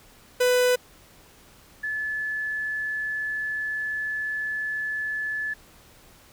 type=tone pair in turn; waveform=45% pulse / sine; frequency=497.7 / 1727.1 Hz; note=B4 / A6; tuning=+13 / -33 cents; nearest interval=octave + minor seventh; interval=2154 cents; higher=second; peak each=-18 / -26 dBFS; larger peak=first; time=0.4-0.76 / 1.83-5.54 s; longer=second; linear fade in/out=10 ms; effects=pink hiss -53 dBFS RMS until 6.32 s